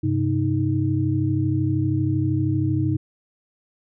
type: tone cluster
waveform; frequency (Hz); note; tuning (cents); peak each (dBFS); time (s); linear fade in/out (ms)
sine; 99.6 / 132.4 / 311.2; G2 / C3 / D#4; +28 / +21 / 0; -23; 0.03-2.97; 10
effects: none